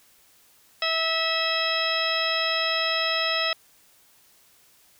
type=harmonic tone; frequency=650 Hz; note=E5; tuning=24 cents flat; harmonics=1 / 2 / 3 / 4 / 5 / 6 / 8; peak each=-30 / -30 / -30 / -30 / -30 / -30 / -30 dBFS; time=0.82-3.53 s; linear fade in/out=2 ms; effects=white hiss -58 dBFS RMS until 4.99 s